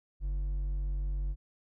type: tone with hard clipping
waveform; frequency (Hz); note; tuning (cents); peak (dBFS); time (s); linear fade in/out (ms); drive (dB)
triangle; 47.21; F#1; +36; -31; 0.2-1.36; 50; 7
effects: none